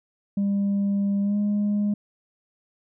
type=tone with pitch glide; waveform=sine; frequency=200 to 206.2 Hz; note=G3 to G#3; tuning=+35 to -12 cents; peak=-18 dBFS; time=0.37-1.94 s; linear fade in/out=5 ms; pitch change=+53 cents; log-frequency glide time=1.22-1.37 s; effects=tanh soft clip ceiling -19 dBFS